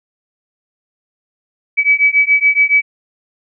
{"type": "beating tone pair", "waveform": "sine", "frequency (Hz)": [2283, 2290.1], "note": ["D7", "D7"], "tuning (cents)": [-50, -44], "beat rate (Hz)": 7.1, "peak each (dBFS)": -12, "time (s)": [1.77, 2.82], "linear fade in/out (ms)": 20, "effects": []}